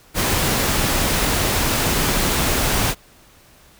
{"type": "noise", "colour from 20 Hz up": "pink", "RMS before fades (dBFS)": -19, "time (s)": [0.14, 2.95], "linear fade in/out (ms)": 50, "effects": ["pink hiss -50 dBFS RMS until 3.79 s"]}